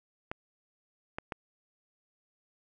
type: clicks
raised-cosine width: 0.5 ms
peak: -20 dBFS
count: 3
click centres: 0.315 / 1.185 / 1.322 s
effects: none